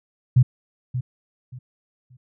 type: tone with echo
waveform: sine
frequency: 126 Hz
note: B2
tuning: 35 cents sharp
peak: -10 dBFS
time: 0.36-0.43 s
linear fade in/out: 10 ms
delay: 580 ms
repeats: 3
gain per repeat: -12 dB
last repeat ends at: 2.17 s
effects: none